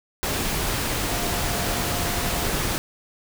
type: tone in noise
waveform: sine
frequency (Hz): 702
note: F5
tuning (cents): +9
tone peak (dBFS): -34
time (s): 1.09-2.47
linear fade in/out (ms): 0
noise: pink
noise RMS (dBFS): -25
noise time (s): 0.23-2.78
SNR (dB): -12
effects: none